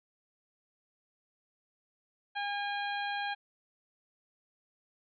harmonic tone, 812 Hz, G#5, 39 cents flat, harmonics 1 / 2 / 3 / 4 / 5, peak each -35 / -37 / -43 / -43 / -47 dBFS, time 2.35-3.35 s, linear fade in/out 20 ms, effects none

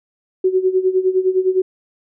sine tone with tremolo, 373.6 Hz, F#4, 17 cents sharp, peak -10 dBFS, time 0.44-1.62 s, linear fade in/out 5 ms, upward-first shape sine, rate 9.8 Hz, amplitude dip 80%, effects none

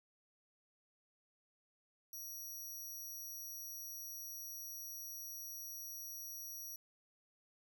15% pulse tone, 5770 Hz, F#8, 44 cents flat, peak -40 dBFS, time 2.13-6.76 s, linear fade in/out 2 ms, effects none

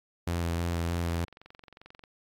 sawtooth tone with vibrato, 85.1 Hz, F2, 44 cents flat, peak -24 dBFS, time 0.27-1.25 s, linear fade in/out 5 ms, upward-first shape square, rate 3.2 Hz, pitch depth 14 cents each way
click train, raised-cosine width 0.3 ms, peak -33 dBFS, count 23, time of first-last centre 1.06-2.038 s, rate 22.5 Hz
effects AAC 64 kbps

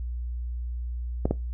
clicks, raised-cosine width 2 ms, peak -10 dBFS, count 2, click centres 1.255 / 1.31 s, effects noise-tail reverb RT60 0.2 s tail -19 dB re dry + added 60 Hz sine -29 dBFS peak until 1.53 s

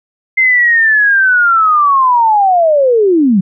sine linear sweep, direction down, 2091 to 175.3 Hz, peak -6 dBFS, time 0.37-3.41 s, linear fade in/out 10 ms, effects none

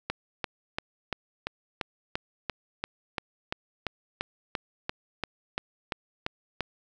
click train, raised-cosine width 0.3 ms, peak -13 dBFS, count 20, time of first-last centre 0.1-6.607 s, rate 2.92 Hz, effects none

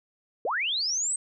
sine linear sweep, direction up, 386.3 to 8372 Hz, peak -25 dBFS, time 0.45-1.16 s, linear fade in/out 2 ms, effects none

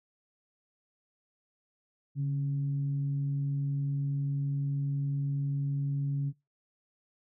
sine tone with frequency modulation, 141.6 Hz, C#3, 37 cents sharp, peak -27 dBFS, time 2.15-6.33 s, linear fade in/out 50 ms, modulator 132 Hz, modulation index 0.32, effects noise-tail reverb RT60 0.2 s tail -21 dB re dry + high-pass 60 Hz 12 dB/octave

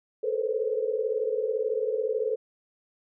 sine tone cluster, 433.2 / 451.3 / 505 / 543 Hz, A4 / A4 / B4 / C#5, -27 / +44 / +39 / -36 cents, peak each -29 / -30 / -30 / -37 dBFS, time 0.23-2.36 s, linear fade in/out 10 ms, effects none

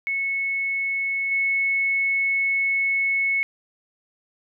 sine tone with level steps, 2200 Hz, C#7, 14 cents flat, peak -22 / -19 dBFS, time 0.07-3.43 s, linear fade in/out 0 ms, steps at 1.31 s, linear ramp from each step 10 ms, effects none

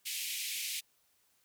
pink band-pass noise, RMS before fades -38 dBFS, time 0.05-0.81 s, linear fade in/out 20 ms, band 2200 to 16000 Hz, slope 48 dB/octave, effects white hiss -72 dBFS RMS until 1.44 s

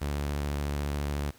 sawtooth tone with vibrato, 72.2 Hz, D2, 29 cents flat, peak -25 dBFS, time 0.01-1.31 s, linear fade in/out 10 ms, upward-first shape triangle, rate 14 Hz, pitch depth 37 cents each way, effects pink hiss -57 dBFS RMS until 1.38 s

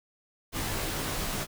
pink noise with comb filter, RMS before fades -32 dBFS, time 0.52-1.47 s, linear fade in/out 50 ms, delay 17 ms, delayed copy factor -0.9, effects none

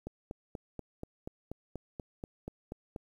click train, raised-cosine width 2 ms, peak -26 dBFS, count 13, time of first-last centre 0.07-2.962 s, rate 4.15 Hz, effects 10-bit

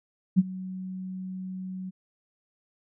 sine tone with ADSR envelope, 186.5 Hz, F#3, 14 cents sharp, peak -13 dBFS, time 0.36-1.91 s, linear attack 28 ms, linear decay 33 ms, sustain -20 dB, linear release 23 ms, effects none

